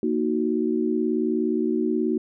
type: chord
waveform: sine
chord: D# minor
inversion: second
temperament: equal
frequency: 233.1 / 311.1 / 370 Hz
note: A#3 / D#4 / F#4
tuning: 0 / 0 / 0 cents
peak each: -25 dBFS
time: 0.03-2.18 s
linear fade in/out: 2 ms
effects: none